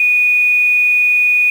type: tone with quantisation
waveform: sine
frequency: 2468 Hz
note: D#7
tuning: 15 cents flat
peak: -9 dBFS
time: 0-1.5 s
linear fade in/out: 2 ms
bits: 6
effects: none